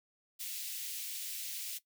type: high-pass noise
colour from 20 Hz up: white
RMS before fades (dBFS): -41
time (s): 0.39-1.79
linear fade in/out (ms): 20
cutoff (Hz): 2400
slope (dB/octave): 24
effects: noise-tail reverb RT60 0.1 s tail -17 dB re dry